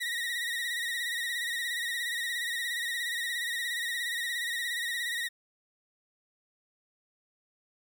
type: tone with vibrato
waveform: 30% pulse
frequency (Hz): 1900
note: A#6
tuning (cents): +33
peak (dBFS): -28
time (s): 0-5.29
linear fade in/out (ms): 20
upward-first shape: sine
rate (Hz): 17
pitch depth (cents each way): 63
effects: none